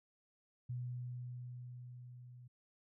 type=tone with level ramp; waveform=sine; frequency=123.47 Hz; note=B2; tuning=in tune; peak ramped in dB=-38 to -53 dBFS; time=0.69-2.48 s; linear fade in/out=10 ms; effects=none